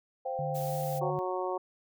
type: chord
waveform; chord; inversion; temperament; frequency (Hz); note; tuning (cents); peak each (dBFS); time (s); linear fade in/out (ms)
sine; C suspended fourth; none; equal; 523.3 / 698.5 / 784; C5 / F5 / G5; 0 / 0 / 0; -34 / -39 / -36; 0.25-1.11; 10
type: tone with vibrato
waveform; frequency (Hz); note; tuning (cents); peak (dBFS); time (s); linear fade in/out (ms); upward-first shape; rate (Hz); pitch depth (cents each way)
sine; 146.83; D3; 0; -34; 0.39-1.19; 0; sine; 3; 24
type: noise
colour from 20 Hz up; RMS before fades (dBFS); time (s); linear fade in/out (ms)
blue; -44; 0.54-1; 20
type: harmonic tone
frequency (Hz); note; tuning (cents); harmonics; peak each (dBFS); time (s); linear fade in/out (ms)
183.8; F#3; -11; 2 / 3 / 4 / 5 / 6; -34 / -36 / -37 / -38 / -39; 1.01-1.58; 10
effects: none